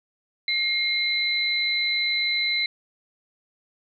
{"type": "tone pair together", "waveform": "sine", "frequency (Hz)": [2129, 4024], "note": ["C7", "B7"], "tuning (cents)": [30, 32], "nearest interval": "major seventh", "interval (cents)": 1102, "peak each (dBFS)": [-24, -24], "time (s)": [0.48, 2.66], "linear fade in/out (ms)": 2, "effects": []}